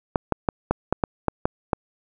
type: clicks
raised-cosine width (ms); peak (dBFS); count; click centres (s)
1; -5; 9; 0.158 / 0.323 / 0.488 / 0.71 / 0.926 / 1.038 / 1.283 / 1.455 / 1.732
effects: none